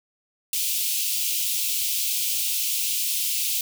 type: high-pass noise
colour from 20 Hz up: white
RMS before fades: -25 dBFS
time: 0.53-3.61 s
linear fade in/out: 2 ms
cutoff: 2500 Hz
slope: 48 dB/octave
effects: none